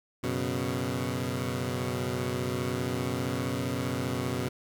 15% pulse chord, F# suspended fourth, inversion none, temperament equal, 92.5 / 123.47 / 138.59 Hz, F#2 / B2 / C#3, 0 / 0 / 0 cents, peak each -29 / -25 / -29 dBFS, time 0.23-4.49 s, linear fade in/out 10 ms, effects none

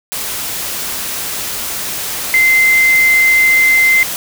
sine tone in noise, 2076 Hz, C7, 14 cents flat, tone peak -7 dBFS, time 2.34-4.03 s, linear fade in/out 0 ms, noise white, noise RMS -21 dBFS, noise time 0.12-4.16 s, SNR +11 dB, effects none

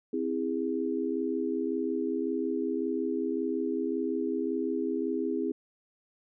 sine chord, C augmented, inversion none, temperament just, 261.6 / 327 / 408.8 Hz, C4 / E4 / G#4, 0 / -14 / -27 cents, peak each -32 dBFS, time 0.13-5.52 s, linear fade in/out 5 ms, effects none

